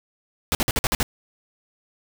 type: noise bursts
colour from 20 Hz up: pink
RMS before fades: -21 dBFS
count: 7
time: 0.52-1.029 s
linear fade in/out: 0 ms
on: 29 ms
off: 51 ms
effects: none